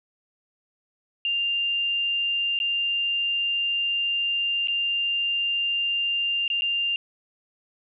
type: tone with dropouts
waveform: sine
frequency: 2794 Hz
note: F7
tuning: in tune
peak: -22 dBFS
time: 1.25-6.96 s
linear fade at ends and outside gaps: 1 ms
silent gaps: 2.59-2.601 / 4.673-4.683 / 6.479-6.501 / 6.61-6.62 s
effects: none